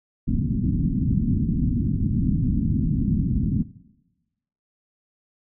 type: low-pass noise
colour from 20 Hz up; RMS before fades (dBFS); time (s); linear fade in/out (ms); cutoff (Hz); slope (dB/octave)
white; -22; 0.27-3.63; 10; 260; 48
effects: noise-tail reverb RT60 1.0 s tail -18 dB re dry